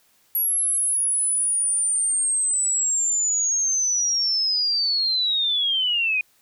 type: linear sweep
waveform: sine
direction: down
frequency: 11430 to 2451 Hz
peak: -19 dBFS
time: 0.35-6.21 s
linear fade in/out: 2 ms
effects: white hiss -61 dBFS RMS until 6.41 s